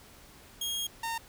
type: tone pair in turn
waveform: sawtooth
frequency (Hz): 3262 / 915.4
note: G#7 / A#5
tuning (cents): -32 / -32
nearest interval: octave + minor seventh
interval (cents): 2200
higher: first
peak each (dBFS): -28 / -28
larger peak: neither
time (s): 0.61-0.87 / 1.03-1.18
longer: first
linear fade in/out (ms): 5
effects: pink hiss -54 dBFS RMS until 1.28 s